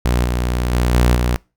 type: tone with level steps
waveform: sawtooth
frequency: 60.7 Hz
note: B1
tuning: 29 cents flat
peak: -10 / -13 / -10 / -7 / -11 dBFS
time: 0.05-1.36 s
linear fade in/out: 0 ms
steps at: 0.24 / 0.73 / 0.94 / 1.15 s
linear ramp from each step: 5 ms
effects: noise-tail reverb RT60 0.3 s tail -25 dB re dry